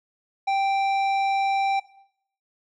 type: tone with tanh clipping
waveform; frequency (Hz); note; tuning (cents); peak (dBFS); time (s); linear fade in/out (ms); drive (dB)
triangle; 784; G5; 0; -22; 0.47-1.8; 10; 15
effects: noise-tail reverb RT60 0.7 s tail -18 dB re dry